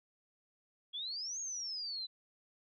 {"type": "exponential two-way sweep", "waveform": "sine", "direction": "up then down", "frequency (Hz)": [3279, 6645, 3969], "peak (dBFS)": -38, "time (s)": [0.93, 2.07], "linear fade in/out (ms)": 20, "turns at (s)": 1.4, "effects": []}